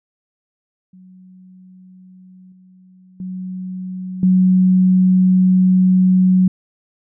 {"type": "tone with level steps", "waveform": "sine", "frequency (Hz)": 185, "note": "F#3", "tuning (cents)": 0, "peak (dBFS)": [-40, -44, -24, -9], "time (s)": [0.93, 6.48], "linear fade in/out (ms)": 5, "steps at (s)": [2.52, 3.2, 4.23], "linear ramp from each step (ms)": 2, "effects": []}